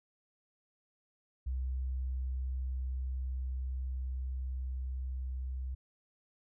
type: tone with level ramp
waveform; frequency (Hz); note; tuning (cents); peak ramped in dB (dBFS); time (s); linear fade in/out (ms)
sine; 64.4; C2; -27; -32 to -35; 1.46-5.75; 10
effects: none